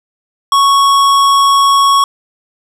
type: tone with hard clipping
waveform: sine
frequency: 1108.7 Hz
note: C#6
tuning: in tune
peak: -8 dBFS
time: 0.52-2.04 s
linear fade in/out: 2 ms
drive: 15 dB
effects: none